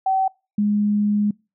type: tone pair in turn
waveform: sine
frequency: 765 / 207.4 Hz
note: G5 / G#3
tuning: -42 / -2 cents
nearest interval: octave + major seventh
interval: 2260 cents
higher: first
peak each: -16 dBFS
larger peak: neither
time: 0.06-0.28 / 0.58-1.31 s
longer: second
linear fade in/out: 5 ms
effects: noise-tail reverb RT60 0.3 s tail -26 dB re dry